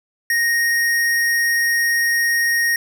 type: tone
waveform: square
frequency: 1864.7 Hz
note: A#6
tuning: in tune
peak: -16 dBFS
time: 0.3-2.76 s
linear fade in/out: 2 ms
effects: none